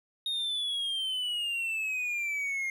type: exponential sweep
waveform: triangle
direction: down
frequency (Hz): 3729 to 2121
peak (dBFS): -28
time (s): 0.26-2.7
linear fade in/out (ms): 2
effects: 11-bit